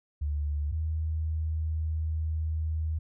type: tone pair in turn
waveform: sine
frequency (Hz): 73.42 / 78.99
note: D2 / D#2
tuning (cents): 0 / +27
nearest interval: minor second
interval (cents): 127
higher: second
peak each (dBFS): -27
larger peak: neither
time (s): 0.21-0.72 / 0.72-2.99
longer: second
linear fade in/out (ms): 10
effects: none